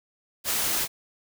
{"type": "noise", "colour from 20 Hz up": "white", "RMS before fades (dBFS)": -26, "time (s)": [0.44, 0.88], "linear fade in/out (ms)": 50, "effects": []}